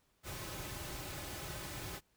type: noise with comb filter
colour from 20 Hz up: pink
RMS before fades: -44 dBFS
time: 0.23-2.01 s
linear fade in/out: 50 ms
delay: 4.3 ms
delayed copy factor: -0.6
effects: pink hiss -75 dBFS RMS until 2.16 s